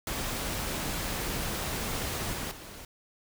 pink noise with level steps, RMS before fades -33 / -35 / -45 dBFS, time 0.07-2.85 s, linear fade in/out 2 ms, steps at 2.33 / 2.51 s, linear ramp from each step 5 ms, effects none

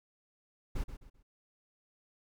brown noise with echo, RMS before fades -33 dBFS, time 0.75-0.84 s, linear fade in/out 10 ms, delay 130 ms, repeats 3, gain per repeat -10 dB, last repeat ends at 1.23 s, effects none

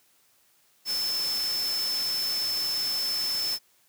sine tone in noise, 5274 Hz, E8, in tune, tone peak -26 dBFS, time 0.85-3.59 s, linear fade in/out 50 ms, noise white, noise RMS -36 dBFS, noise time 0.85-3.59 s, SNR +7 dB, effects white hiss -64 dBFS RMS until 3.88 s + high-pass 80 Hz 12 dB/octave

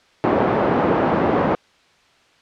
pink band-pass noise, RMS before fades -18 dBFS, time 0.24-1.55 s, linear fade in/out 0 ms, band 220 to 940 Hz, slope 12 dB/octave, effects white hiss -55 dBFS RMS until 2.41 s + low-pass 4000 Hz 12 dB/octave

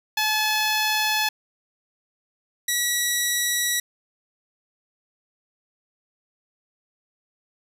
10% pulse tone pair in turn, 859 / 1934.5 Hz, A5 / B6, -42 / -36 cents, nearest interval octave + major second, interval 1406 cents, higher second, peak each -12 dBFS, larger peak neither, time 0.17-1.29 / 2.68-3.8 s, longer neither, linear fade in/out 5 ms, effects none

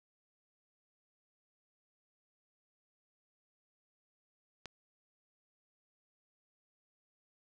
click, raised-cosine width 0.2 ms, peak -26 dBFS, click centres 4.657 s, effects none

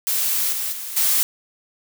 blue noise with level steps, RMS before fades -21 / -25 / -31 / -18 dBFS, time 0.07-1.23 s, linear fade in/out 0 ms, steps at 0.52 / 0.72 / 0.96 s, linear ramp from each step 10 ms, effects none

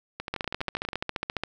two click trains, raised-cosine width 0.3 ms, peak -12 / -17 dBFS, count 17 / 10, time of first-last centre 0.34-1.436 / 0.2-0.932 s, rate 14.6 / 12.3 Hz, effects none

